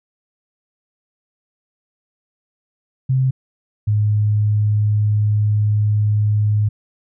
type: tone pair in turn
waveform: sine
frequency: 130.81 / 105.27 Hz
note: C3 / G#2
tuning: 0 / +24 cents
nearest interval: major third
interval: 376 cents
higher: first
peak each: -13 dBFS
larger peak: neither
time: 3.09-3.31 / 3.87-6.69 s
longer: second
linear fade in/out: 10 ms
effects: none